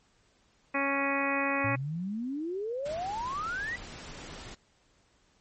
harmonic tone, 277.2 Hz, C#4, in tune, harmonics 1 / 2 / 3 / 4 / 5 / 6 / 7 / 8 / 9, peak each -33 / -34 / -37 / -34 / -39 / -39 / -34 / -38 / -34 dBFS, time 0.74-1.76 s, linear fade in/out 10 ms
sine exponential sweep, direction up, 107 to 1996 Hz, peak -31 dBFS, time 1.64-3.76 s, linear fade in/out 5 ms
pink noise, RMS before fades -44 dBFS, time 2.85-4.55 s, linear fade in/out 10 ms
effects pink hiss -67 dBFS RMS until 5.4 s + MP3 32 kbps

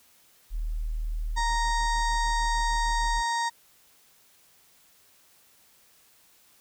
sine tone, 38.89 Hz, D#1, in tune, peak -27 dBFS, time 0.5-3.23 s, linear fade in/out 50 ms
harmonic tone, 932.3 Hz, A#5, in tune, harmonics 1 / 2 / 4 / 5 / 6 / 7 / 8 / 9, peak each -26 / -32 / -38 / -40 / -42 / -43 / -44 / -45 dBFS, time 1.36-3.5 s, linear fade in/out 20 ms
effects white hiss -60 dBFS RMS until 6.6 s

